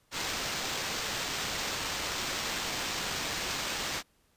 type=noise with sample-and-hold; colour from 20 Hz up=white; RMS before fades=-34 dBFS; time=0.11-4.03 s; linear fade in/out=50 ms; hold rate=11025 Hz; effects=pink hiss -69 dBFS RMS until 4.36 s + resampled to 32000 Hz